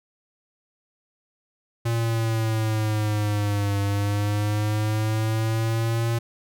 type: linear two-way sweep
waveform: square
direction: down then up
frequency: 116.54 to 100 to 116.54 Hz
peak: -22 dBFS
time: 1.85-6.19 s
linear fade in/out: 10 ms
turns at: 3.8 s
effects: none